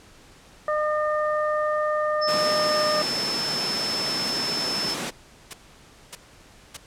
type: harmonic tone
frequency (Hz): 607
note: D#5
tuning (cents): -43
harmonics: 1 / 2 / 3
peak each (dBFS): -23 / -26 / -33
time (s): 0.68-3.02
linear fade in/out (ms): 2
type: tone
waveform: sine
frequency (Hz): 5274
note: E8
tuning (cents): 0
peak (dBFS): -25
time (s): 2.21-4.95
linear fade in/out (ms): 20
type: high-pass noise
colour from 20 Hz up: pink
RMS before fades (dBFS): -30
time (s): 2.27-5.11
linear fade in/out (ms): 20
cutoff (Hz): 160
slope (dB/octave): 24
type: noise bursts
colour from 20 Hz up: white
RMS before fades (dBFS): -34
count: 5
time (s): 4.27-6.77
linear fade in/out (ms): 5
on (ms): 28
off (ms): 590
effects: pink hiss -51 dBFS RMS until 6.86 s + low-pass 9000 Hz 12 dB/octave